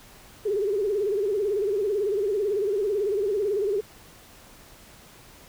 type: tone with vibrato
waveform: sine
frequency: 406.4 Hz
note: G#4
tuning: 38 cents flat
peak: -22 dBFS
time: 0.45-3.81 s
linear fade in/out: 10 ms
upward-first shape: sine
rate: 18 Hz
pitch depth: 120 cents each way
effects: pink hiss -50 dBFS RMS until 5.48 s